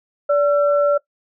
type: tone pair together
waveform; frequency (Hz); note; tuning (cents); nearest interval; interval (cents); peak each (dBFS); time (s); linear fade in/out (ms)
sine; 578 / 1351.1; D5 / E6; -28 / +42; octave + minor third; 1470; -13 / -22; 0.29-0.98; 10
effects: noise-tail reverb RT60 0.1 s tail -20 dB re dry